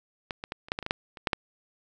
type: clicks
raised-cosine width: 0.3 ms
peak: -16 / -19 / -17 / -29 / -10 / -14 / -22 / -16 / -8 / -27 / -8 / -8 dBFS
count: 12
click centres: 0.308 / 0.439 / 0.521 / 0.685 / 0.719 / 0.789 / 0.827 / 0.864 / 0.909 / 1.172 / 1.272 / 1.332 s
effects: none